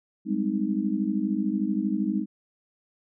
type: chord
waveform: sine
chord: Ab major seventh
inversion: third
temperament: just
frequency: 194.67 / 207.7 / 259.6 / 311.5 Hz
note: G3 / Ab3 / C4 / Eb4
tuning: -12 / 0 / -13 / +2 cents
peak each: -30 / -27 / -31 / -29 dBFS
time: 0.25-2.26 s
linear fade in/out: 50 ms
effects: none